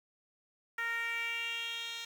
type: tone with band-pass filter sweep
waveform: 10% pulse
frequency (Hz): 463.2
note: A#4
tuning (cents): -11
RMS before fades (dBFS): -37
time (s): 0.78-2.05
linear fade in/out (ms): 5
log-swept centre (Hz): 1700 to 4200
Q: 3.7
effects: 9-bit